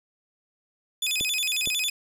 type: tone with vibrato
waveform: sawtooth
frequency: 2960 Hz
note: F#7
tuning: in tune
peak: -21 dBFS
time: 1.02-1.9 s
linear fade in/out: 5 ms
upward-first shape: square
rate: 11 Hz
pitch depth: 280 cents each way
type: clicks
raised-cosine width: 2 ms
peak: -22 dBFS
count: 2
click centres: 1.21 / 1.674 s
effects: resampled to 32000 Hz + 8-bit